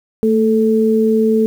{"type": "tone pair together", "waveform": "sine", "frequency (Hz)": [222.8, 438], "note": ["A3", "A4"], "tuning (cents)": [22, -8], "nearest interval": "octave", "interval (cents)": 1170, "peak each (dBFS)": -13, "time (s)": [0.23, 1.46], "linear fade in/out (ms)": 0, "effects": ["7-bit"]}